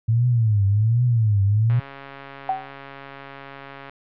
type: tone with vibrato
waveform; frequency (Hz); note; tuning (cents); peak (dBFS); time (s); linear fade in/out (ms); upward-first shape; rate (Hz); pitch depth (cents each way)
sine; 110.2; A2; +3; -15; 0.08-1.8; 10; triangle; 1.3; 220
type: click train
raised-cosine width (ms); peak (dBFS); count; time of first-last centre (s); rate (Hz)
0.3; -20; 304; 1.7-3.896; 138
type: tone with exponential decay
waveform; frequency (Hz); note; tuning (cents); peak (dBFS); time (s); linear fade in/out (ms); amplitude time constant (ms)
sine; 763; G5; -47; -16; 2.49-2.73; 2; 52
effects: low-pass 2000 Hz 12 dB/octave